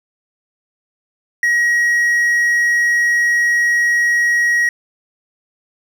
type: tone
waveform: triangle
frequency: 1900 Hz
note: A#6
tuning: 33 cents sharp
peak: -10 dBFS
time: 1.43-4.69 s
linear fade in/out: 2 ms
effects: none